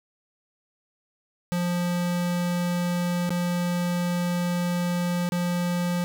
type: tone with dropouts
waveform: square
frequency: 175.8 Hz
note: F3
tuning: 12 cents sharp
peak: -24 dBFS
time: 1.52-6.04 s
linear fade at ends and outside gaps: 0 ms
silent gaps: 3.293-3.305 / 5.29-5.321 s
effects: none